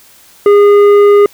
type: tone with tanh clipping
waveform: sine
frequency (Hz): 408.7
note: G#4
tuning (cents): -28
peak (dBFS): -4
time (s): 0.46-1.26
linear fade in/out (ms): 2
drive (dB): 9
effects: white hiss -42 dBFS RMS until 1.33 s